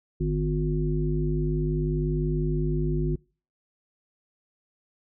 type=harmonic tone with a mistuned harmonic; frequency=50.3 Hz; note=G1; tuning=45 cents sharp; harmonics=1 / 3 / 5 / 7; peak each=-27 / -26 / -34 / -30 dBFS; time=0.2-3.16 s; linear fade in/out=10 ms; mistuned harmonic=7; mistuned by=+26 cents; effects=noise-tail reverb RT60 0.4 s tail -26 dB re dry